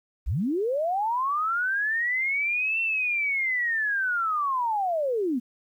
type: linear two-way sweep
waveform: sine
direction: up then down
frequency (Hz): 38.89 to 2710 to 224.6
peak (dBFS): -23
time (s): 0.26-5.4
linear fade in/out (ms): 20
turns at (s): 2.81
effects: 10-bit